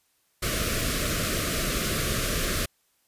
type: band-stop noise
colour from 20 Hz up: pink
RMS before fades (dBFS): -27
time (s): 0.42-2.66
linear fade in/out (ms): 10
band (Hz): 680 to 1100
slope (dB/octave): 96
effects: white hiss -69 dBFS RMS until 3.07 s + resampled to 32000 Hz